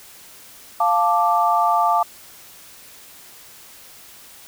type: chord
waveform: sine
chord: D minor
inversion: first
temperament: equal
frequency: 698.5 / 880 / 1174.7 Hz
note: F5 / A5 / D6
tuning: 0 / 0 / 0 cents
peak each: -19 dBFS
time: 0.8-2.03 s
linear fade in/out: 5 ms
effects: white hiss -44 dBFS RMS until 4.47 s